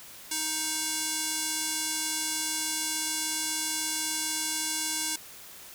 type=tone with band-pass filter; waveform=square; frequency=313.4 Hz; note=D#4; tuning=13 cents sharp; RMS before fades=-31 dBFS; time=0.31-5.16 s; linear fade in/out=5 ms; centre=7900 Hz; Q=1.3; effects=white hiss -47 dBFS RMS until 5.74 s